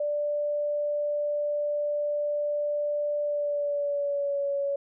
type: tone with pitch glide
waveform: sine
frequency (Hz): 588 to 562.1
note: D5 to C#5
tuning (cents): +2 to +24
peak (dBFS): -25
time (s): 0-4.76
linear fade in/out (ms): 5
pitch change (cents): -78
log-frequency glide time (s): 3.22-4.48
effects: none